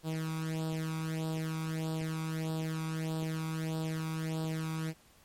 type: tone with flanger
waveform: sawtooth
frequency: 159.6 Hz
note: D#3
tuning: 44 cents sharp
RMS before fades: -35 dBFS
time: 0.03-4.94 s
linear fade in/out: 50 ms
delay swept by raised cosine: 0.23 to 0.85 ms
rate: 1.6 Hz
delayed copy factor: +0.75
effects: pink hiss -62 dBFS RMS until 5.24 s + MP3 64 kbps